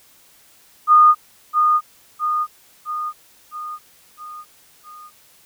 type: tone with echo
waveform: sine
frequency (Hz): 1226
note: D#6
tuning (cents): -26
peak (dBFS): -7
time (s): 0.87-1.15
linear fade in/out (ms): 50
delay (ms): 660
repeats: 6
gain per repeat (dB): -5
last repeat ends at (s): 5.11
effects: white hiss -52 dBFS RMS until 5.45 s